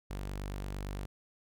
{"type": "tone", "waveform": "sawtooth", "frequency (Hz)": 48.8, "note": "G1", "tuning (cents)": -7, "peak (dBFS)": -33, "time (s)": [0.1, 1.06], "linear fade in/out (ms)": 10, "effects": []}